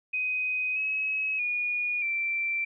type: tone with pitch steps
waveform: sine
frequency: 2508 / 2561 / 2447 / 2346 Hz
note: D#7 / D#7 / D#7 / D7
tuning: +13 / +49 / -29 / -2 cents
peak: -26 dBFS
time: 0.13-2.65 s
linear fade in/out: 10 ms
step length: 630 ms
effects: none